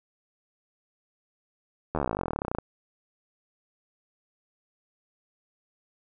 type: slowing click train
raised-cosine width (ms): 1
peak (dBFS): -14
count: 30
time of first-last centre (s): 1.95-2.586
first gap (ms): 12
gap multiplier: 1.04
effects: none